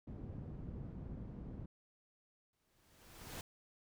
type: low-pass noise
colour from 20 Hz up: white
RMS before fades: -47 dBFS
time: 0.07-1.66 s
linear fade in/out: 5 ms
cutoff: 170 Hz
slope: 12 dB/octave
type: noise with exponential growth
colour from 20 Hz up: pink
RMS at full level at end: -45 dBFS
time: 2.53-3.41 s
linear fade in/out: 2 ms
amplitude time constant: 190 ms
effects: none